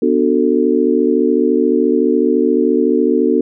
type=chord; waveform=sine; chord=B minor seventh; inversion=none; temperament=just; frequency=246.9 / 296.3 / 370.4 / 444.5 Hz; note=B3 / D4 / F#4 / A4; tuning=0 / +15 / +2 / +18 cents; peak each=-16 dBFS; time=0.02-3.41 s; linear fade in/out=5 ms; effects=none